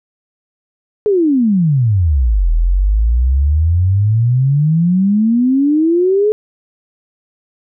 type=exponential two-way sweep; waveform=sine; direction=down then up; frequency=433.2 to 39.63 to 433.2 Hz; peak=-9 dBFS; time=1.06-6.32 s; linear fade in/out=0 ms; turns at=2.51 s; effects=none